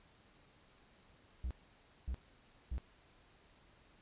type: tone bursts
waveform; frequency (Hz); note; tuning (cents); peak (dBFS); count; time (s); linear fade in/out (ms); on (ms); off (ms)
triangle; 62.4; B1; +19; -34; 3; 1.44-2.781; 0; 67; 570
effects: pink hiss -66 dBFS RMS until 4.01 s + resampled to 8000 Hz